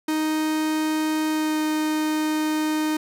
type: tone with pitch glide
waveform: 45% pulse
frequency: 311.1 to 308.8 Hz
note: D#4 to D#4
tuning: 0 to -13 cents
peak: -21 dBFS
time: 0.08-2.97 s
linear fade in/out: 5 ms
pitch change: -13 cents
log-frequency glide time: 1.29-1.59 s
effects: none